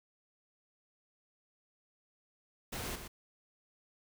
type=noise with echo; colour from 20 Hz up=pink; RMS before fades=-40 dBFS; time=2.72-2.96 s; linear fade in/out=10 ms; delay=120 ms; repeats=1; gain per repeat=-7 dB; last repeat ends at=3.08 s; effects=none